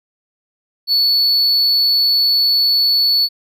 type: tone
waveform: triangle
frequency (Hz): 4435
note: C#8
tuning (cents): 0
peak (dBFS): -10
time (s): 0.87-3.29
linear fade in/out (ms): 50
effects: none